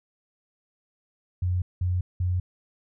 sine tone bursts, 90.3 Hz, F#2, 42 cents flat, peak -22 dBFS, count 3, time 1.42-2.4 s, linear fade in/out 5 ms, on 200 ms, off 190 ms, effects none

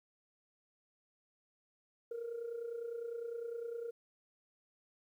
sine tone with amplitude modulation, 467.3 Hz, A#4, 4 cents sharp, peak -35 dBFS, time 2.11-3.91 s, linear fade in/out 5 ms, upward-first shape sine, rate 29.9 Hz, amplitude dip 65%, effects tanh soft clip ceiling -35 dBFS + 12-bit

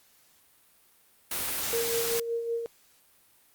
white noise, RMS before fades -31 dBFS, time 1.31-2.2 s, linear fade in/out 5 ms
sine tone with tremolo, 464.7 Hz, A#4, 5 cents flat, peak -26 dBFS, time 1.73-2.66 s, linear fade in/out 0 ms, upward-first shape sine, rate 5.3 Hz, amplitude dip 50%
effects white hiss -62 dBFS RMS until 3.54 s + Opus 48 kbps

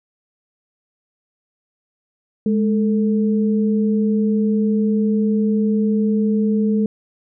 sine tone pair together, 210 / 444.2 Hz, G#3 / A4, +19 / +16 cents, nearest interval octave + minor second, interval 1297 cents, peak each -15 / -23 dBFS, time 2.46-6.86 s, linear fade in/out 2 ms, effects none

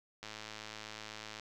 click train, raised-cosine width 0.2 ms, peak -27 dBFS, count 127, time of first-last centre 0.23-1.397 s, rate 108 Hz, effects none

